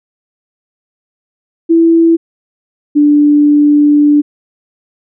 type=tone pair in turn; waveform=sine; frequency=331.2 / 293.8 Hz; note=E4 / D4; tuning=+8 / +1 cents; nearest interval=major second; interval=207 cents; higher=first; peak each=-4 dBFS; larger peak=neither; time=1.69-2.17 / 2.95-4.22 s; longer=second; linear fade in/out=20 ms; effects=none